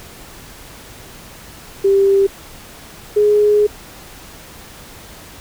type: tone pair in turn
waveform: sine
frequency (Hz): 393.3 / 417.4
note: G4 / G#4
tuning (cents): +6 / +9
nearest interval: minor second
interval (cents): 103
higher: second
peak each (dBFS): -9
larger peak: neither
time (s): 1.84-2.27 / 3.16-3.67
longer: second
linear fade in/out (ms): 10
effects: pink hiss -38 dBFS RMS until 5.4 s